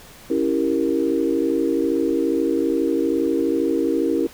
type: chord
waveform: sine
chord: C# diminished seventh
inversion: none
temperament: equal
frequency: 277.2 / 329.6 / 392 / 466.2 Hz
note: C#4 / E4 / G4 / Bb4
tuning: 0 / 0 / 0 / 0 cents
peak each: -23 / -21 / -25 / -24 dBFS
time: 0.3-4.27 s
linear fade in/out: 5 ms
effects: pink hiss -44 dBFS RMS until 4.33 s